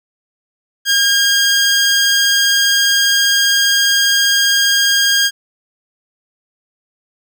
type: tone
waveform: 15% pulse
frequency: 1617 Hz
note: G#6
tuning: 47 cents flat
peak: -4 dBFS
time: 0.85-5.31 s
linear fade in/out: 50 ms
effects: none